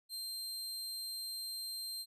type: tone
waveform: sawtooth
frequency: 4160 Hz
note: C8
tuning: 11 cents flat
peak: -37 dBFS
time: 0.09-2.06 s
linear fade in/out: 50 ms
effects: resampled to 32000 Hz